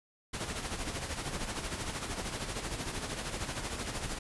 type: noise with tremolo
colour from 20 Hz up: pink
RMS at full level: -35 dBFS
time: 0.33-4.19 s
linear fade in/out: 10 ms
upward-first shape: sine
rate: 13 Hz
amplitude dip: 55%
effects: resampled to 24000 Hz